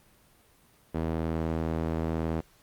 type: tone with band-pass filter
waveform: sawtooth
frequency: 81 Hz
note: E2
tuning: 30 cents flat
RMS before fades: -30 dBFS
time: 0.94-2.41 s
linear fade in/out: 10 ms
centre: 360 Hz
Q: 0.6
effects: pink hiss -61 dBFS RMS until 2.62 s + Opus 32 kbps